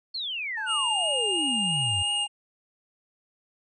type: exponential sweep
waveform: sine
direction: down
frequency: 4418 to 85.9 Hz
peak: -29 dBFS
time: 0.14-2.03 s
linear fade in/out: 10 ms
type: tone with pitch glide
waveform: triangle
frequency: 876 to 822.1 Hz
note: A5 to G#5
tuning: -8 to -18 cents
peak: -34 dBFS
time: 0.57-2.27 s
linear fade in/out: 5 ms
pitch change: -110 cents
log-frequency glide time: 0.86-1.24 s
type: tone with vibrato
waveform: square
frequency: 2834 Hz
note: F7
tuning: 25 cents sharp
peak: -25 dBFS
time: 0.66-2.28 s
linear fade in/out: 50 ms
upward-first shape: sine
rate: 2.9 Hz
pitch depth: 10 cents each way
effects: resampled to 24000 Hz